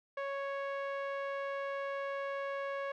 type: tone with low-pass filter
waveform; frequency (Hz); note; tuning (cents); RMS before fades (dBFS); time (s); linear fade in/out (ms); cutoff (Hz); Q
sawtooth; 554.4; C#5; 0; -38; 0.17-2.92; 5; 1900; 1.2
effects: none